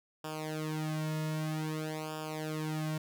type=tone with flanger; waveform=sawtooth; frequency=155.56 Hz; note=D#3; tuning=in tune; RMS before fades=-36 dBFS; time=0.24-2.98 s; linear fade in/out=5 ms; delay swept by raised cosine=0.48 to 2.58 ms; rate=0.52 Hz; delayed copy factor=-1; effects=none